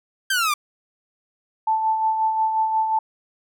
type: exponential sweep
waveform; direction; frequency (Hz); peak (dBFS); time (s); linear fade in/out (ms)
sawtooth; down; 1600 to 1159; -15; 0.3-0.54; 5
type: tone with tremolo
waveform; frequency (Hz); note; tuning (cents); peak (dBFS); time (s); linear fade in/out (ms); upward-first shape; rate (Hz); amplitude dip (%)
sine; 880; A5; 0; -16; 1.67-2.99; 5; sine; 5.6; 45
effects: none